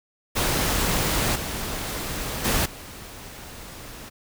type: noise with level steps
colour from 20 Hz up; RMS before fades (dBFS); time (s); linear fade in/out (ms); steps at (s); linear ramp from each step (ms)
pink; -23 / -30 / -22 / -40; 0.35-4.1; 20; 1.35 / 2.44 / 2.65; 10
effects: none